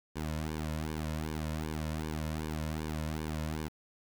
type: tone with flanger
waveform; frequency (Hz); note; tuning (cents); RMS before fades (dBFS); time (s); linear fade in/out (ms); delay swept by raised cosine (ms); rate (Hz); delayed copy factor
sawtooth; 77.78; D#2; 0; -36; 0.15-3.69; 20; 1.5 to 2.6; 2.6; -1
effects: 9-bit